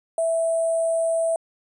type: tone with sample-and-hold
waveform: sine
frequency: 659.3 Hz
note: E5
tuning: in tune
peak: -19 dBFS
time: 0.18-1.36 s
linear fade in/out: 2 ms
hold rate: 8820 Hz
effects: resampled to 24000 Hz